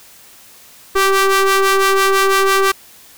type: ring-modulated tone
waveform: sawtooth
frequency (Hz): 390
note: G4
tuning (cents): -9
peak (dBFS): -4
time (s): 0.95-2.72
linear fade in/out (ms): 10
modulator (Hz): 777
effects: white hiss -43 dBFS RMS until 3.17 s